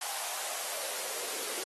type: noise with high-pass filter sweep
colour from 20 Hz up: white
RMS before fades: -36 dBFS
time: 0.01-1.64 s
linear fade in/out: 5 ms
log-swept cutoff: 800 to 390 Hz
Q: 3
effects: AAC 32 kbps